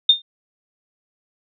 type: tone with exponential decay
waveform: sine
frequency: 3638 Hz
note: A#7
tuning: 43 cents flat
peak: -5 dBFS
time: 0.09-0.22 s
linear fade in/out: 5 ms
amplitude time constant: 27 ms
effects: none